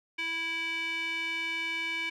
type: tone with band-pass filter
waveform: square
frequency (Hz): 329.6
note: E4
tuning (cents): 0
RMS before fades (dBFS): -33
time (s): 0.18-2.1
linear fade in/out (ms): 10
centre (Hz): 2500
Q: 8.2
effects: none

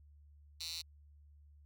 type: tone with high-pass filter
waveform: 10% pulse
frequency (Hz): 164.81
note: E3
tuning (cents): 0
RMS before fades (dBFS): -43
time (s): 0.6-0.82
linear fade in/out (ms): 10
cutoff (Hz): 4200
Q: 4.1
effects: added 73 Hz sine -58 dBFS peak until 1.65 s

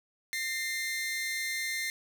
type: tone pair together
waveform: sawtooth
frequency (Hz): 1821.3 / 2093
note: A#6 / C7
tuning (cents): -41 / 0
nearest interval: major second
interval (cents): 241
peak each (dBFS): -34 / -29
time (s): 0.33-1.9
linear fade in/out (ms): 0
effects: 10-bit

